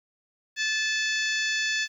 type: harmonic tone with a mistuned harmonic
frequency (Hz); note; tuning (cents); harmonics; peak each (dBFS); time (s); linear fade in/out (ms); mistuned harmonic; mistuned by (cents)
870; A5; -20; 2 / 3 / 4 / 5 / 6 / 7 / 8; -27 / -31 / -33 / -35 / -37 / -38 / -39; 0.56-1.88; 50; 5; +36
effects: 10-bit